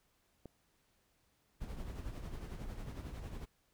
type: click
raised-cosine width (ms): 2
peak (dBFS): -35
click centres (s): 0.457
type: noise with tremolo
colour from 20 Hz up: brown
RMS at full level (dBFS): -42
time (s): 1.6-3.46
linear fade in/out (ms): 20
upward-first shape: sine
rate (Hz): 11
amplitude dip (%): 50
effects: pink hiss -75 dBFS RMS until 3.73 s